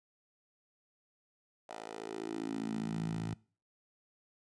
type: tone with high-pass filter sweep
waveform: 10% pulse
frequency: 55 Hz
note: A1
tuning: in tune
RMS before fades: -39 dBFS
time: 1.69-3.34 s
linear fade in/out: 5 ms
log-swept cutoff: 620 to 120 Hz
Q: 3.8
effects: noise-tail reverb RT60 0.4 s tail -23 dB re dry + resampled to 22050 Hz